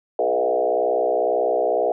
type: tone with frequency modulation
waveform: sine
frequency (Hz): 560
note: C#5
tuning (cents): +18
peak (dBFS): -17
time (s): 0.19-1.92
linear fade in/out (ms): 2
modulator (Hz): 62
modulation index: 2.7
effects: none